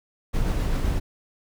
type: noise with tremolo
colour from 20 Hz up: brown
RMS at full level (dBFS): -22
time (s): 0.33-1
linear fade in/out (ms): 20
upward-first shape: sine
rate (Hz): 7.7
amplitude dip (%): 25
effects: none